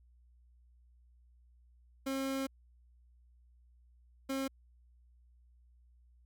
30% pulse tone bursts at uneven times, 269 Hz, C4, 48 cents sharp, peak -31 dBFS, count 2, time 2.06-2.47 / 4.29-4.48 s, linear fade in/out 10 ms, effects added 60 Hz sine -61 dBFS peak until 6.25 s

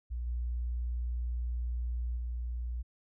sine tone with level steps, 59.9 Hz, A#1, 48 cents sharp, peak -33 / -31 / -33 dBFS, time 0.1-2.83 s, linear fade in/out 20 ms, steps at 0.26 / 2.16 s, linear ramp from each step 20 ms, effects none

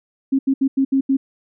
sine tone bursts at uneven times, 270 Hz, C#4, 45 cents flat, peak -13 dBFS, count 6, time 0.32-0.39 / 0.47-0.54 / 0.61-0.68 / 0.77-0.85 / 0.92-1.01 / 1.09-1.17 s, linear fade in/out 10 ms, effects none

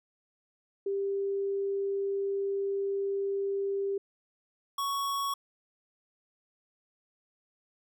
sine / square tone pair in turn, 395.4 / 1113.2 Hz, G4 / C#6, +15 / +7 cents, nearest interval octave + tritone, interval 1792 cents, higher second, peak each -28 / -30 dBFS, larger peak first, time 0.86-3.98 / 4.78-5.34 s, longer first, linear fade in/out 5 ms, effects none

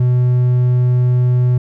triangle tone, 124.4 Hz, B2, 13 cents sharp, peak -8 dBFS, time 0-1.58 s, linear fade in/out 5 ms, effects none

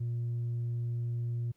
triangle tone with tanh clipping, 118.7 Hz, A#2, 32 cents sharp, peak -31 dBFS, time 0-1.52 s, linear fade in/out 10 ms, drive 6 dB, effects pink hiss -75 dBFS RMS until 1.56 s

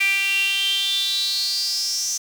sawtooth tone with high-pass filter sweep, 393 Hz, G4, 4 cents sharp, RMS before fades -22 dBFS, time 0-2.18 s, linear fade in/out 10 ms, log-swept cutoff 2300 to 6100 Hz, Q 9.7, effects 7-bit

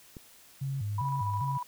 click, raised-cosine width 3 ms, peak -30 dBFS, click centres 0.168 s
sine tone with vibrato, 118.7 Hz, A#2, 32 cents sharp, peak -30 dBFS, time 0.61-1.58 s, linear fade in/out 10 ms, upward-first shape square, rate 2.5 Hz, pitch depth 240 cents each way
sine tone with tremolo, 982 Hz, B5, 10 cents flat, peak -30 dBFS, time 0.98-1.63 s, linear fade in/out 5 ms, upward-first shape square, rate 14 Hz, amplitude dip 30%
effects white hiss -56 dBFS RMS until 1.67 s

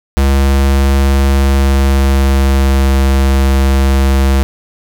square tone with pitch glide, 68.4 to 67.54 Hz, C#2 to C#2, -23 to -44 cents, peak -8 dBFS, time 0.17-4.43 s, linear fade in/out 0 ms, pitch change -21 cents, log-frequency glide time 1.33-2.89 s, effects none

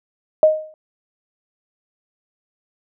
sine tone with exponential decay, 622.3 Hz, D#5, in tune, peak -5 dBFS, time 0.43-0.74 s, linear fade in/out 1 ms, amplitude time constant 67 ms, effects none

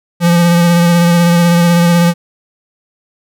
square tone with vibrato, 172 Hz, F3, 26 cents flat, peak -7 dBFS, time 0.2-2.14 s, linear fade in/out 50 ms, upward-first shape sine, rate 16 Hz, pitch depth 21 cents each way, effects none

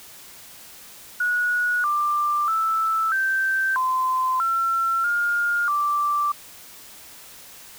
sine tone with pitch steps, 1459 / 1185 / 1319 / 1558 / 1030 / 1350 / 1415 / 1172 Hz, F#6 / D6 / E6 / G6 / C6 / E6 / F6 / D6, -25 / +15 / +1 / -11 / -28 / +41 / +22 / -4 cents, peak -19 dBFS, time 1.2-6.32 s, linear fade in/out 5 ms, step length 640 ms, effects white hiss -44 dBFS RMS until 7.78 s

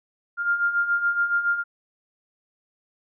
sine beating tone pair, 1396.9 / 1404 Hz, F6 / F6, 0 / +9 cents, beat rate 7.1 Hz, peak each -27 / -21 dBFS, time 0.37-1.64 s, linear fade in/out 50 ms, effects none

